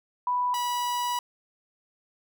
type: tone pair in turn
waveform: sine / 45% pulse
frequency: 987.8 / 976.5 Hz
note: B5 / B5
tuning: 0 / -20 cents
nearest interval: unison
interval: 20 cents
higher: first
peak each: -23 / -26 dBFS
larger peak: first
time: 0.27-0.54 / 0.54-1.19 s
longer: second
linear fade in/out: 2 ms
effects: none